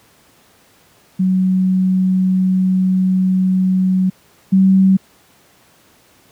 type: tone pair in turn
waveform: sine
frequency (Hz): 186.5 / 190.64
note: F#3 / G3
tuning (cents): +14 / -48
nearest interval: unison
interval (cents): 38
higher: second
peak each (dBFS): -11 / -7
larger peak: second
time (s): 1.19-4.1 / 4.52-4.97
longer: first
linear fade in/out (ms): 10
effects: pink hiss -51 dBFS RMS until 6.31 s + high-pass 100 Hz 12 dB/octave